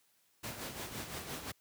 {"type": "noise with tremolo", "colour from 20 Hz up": "pink", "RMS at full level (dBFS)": -40, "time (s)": [0.43, 1.52], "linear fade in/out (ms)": 10, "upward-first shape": "sine", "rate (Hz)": 5.8, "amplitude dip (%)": 55, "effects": ["white hiss -72 dBFS RMS until 1.6 s", "high-pass 80 Hz 12 dB/octave"]}